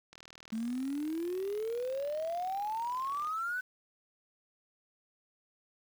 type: click train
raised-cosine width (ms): 0.2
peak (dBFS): -33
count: 127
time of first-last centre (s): 0.13-3.272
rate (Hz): 40.1
type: exponential sweep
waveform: sine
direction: up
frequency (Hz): 217.4 to 1525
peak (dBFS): -32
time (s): 0.52-3.61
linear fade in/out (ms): 10
effects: 9-bit